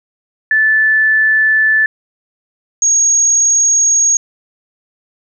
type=tone pair in turn; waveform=sine; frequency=1749 / 6587 Hz; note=A6 / G#8; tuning=-11 / -15 cents; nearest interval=octave + major seventh; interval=2296 cents; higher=second; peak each=-8 dBFS; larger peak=neither; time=0.51-1.86 / 2.82-4.17 s; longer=neither; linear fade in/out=2 ms; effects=none